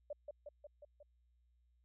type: tone with echo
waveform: sine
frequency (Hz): 587.3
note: D5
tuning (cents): 0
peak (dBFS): -40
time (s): 0.1-0.13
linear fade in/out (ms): 5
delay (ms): 180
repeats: 5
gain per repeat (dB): -3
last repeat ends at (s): 1.03
effects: added 60 Hz sine -70 dBFS peak until 1.84 s